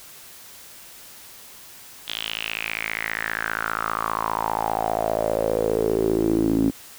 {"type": "tone with band-pass filter sweep", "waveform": "sawtooth", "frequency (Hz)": 55, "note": "A1", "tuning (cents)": 0, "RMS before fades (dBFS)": -24, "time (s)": [2.07, 6.71], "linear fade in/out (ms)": 20, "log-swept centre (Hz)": [3400, 270], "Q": 6, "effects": ["white hiss -44 dBFS RMS until 6.98 s"]}